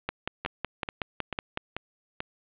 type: two click trains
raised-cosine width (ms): 0.3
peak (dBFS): -12 / -15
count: 9 / 5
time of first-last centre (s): 0.09-1.574 / 0.45-2.204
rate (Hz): 5.39 / 2.28
effects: resampled to 8000 Hz + 7-bit